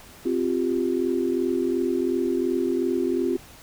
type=chord; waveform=sine; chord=C suspended fourth; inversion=none; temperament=equal; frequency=261.6 / 349.2 / 392 Hz; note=C4 / F4 / G4; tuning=0 / 0 / 0 cents; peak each=-26 / -24 / -27 dBFS; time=0.25-3.37 s; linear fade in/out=10 ms; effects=pink hiss -47 dBFS RMS until 3.62 s